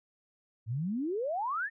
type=exponential sweep; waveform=sine; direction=up; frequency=103.83 to 1864.7 Hz; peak=-30 dBFS; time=0.66-1.7 s; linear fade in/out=50 ms; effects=none